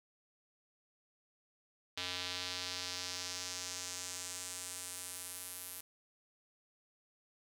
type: tone with band-pass filter sweep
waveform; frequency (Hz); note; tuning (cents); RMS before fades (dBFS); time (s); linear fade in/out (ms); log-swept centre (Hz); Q
square; 90.5; F#2; -38; -43; 1.97-5.81; 5; 3700 to 12000; 1.9
effects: none